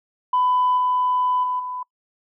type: tone with level steps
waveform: sine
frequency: 1000 Hz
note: B5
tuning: 21 cents sharp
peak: -15 / -17 / -21 / -27 dBFS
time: 0.33-1.83 s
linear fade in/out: 5 ms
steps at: 0.77 / 1.43 / 1.59 s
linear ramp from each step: 10 ms
effects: noise-tail reverb RT60 0.1 s tail -24 dB re dry + tanh soft clip ceiling -12 dBFS